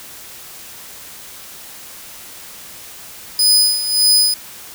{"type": "tone with tremolo", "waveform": "sawtooth", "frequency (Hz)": 5000, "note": "D#8", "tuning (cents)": 8, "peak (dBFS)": -6, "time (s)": [3.39, 4.34], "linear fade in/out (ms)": 2, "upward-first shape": "sine", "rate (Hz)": 1.7, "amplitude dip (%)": 70, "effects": ["white hiss -36 dBFS RMS until 4.74 s"]}